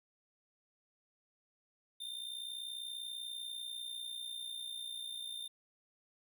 square tone with amplitude modulation, 3611 Hz, A7, 44 cents sharp, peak -39 dBFS, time 2-5.48 s, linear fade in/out 10 ms, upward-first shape sine, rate 60.2 Hz, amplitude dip 65%, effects none

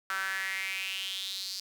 sawtooth tone with high-pass filter sweep, 191.5 Hz, G3, 40 cents flat, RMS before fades -35 dBFS, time 0.1-1.6 s, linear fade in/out 2 ms, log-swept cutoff 1400 to 4800 Hz, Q 5.4, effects none

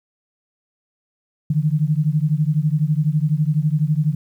sine beating tone pair, 147.4 / 159.4 Hz, D3 / D#3, +7 / +42 cents, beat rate 12 Hz, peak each -18 / -19 dBFS, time 1.5-4.15 s, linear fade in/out 5 ms, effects 9-bit

